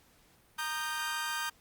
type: chord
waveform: sawtooth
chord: Eb major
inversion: second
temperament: equal with one note detuned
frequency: 932.3 / 1225.2 / 1568 Hz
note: Bb5 / Eb6 / G6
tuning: 0 / -27 / 0 cents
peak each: -35 / -35 / -32 dBFS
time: 0.58-1.5 s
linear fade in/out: 10 ms
effects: pink hiss -64 dBFS RMS until 1.6 s + Opus 48 kbps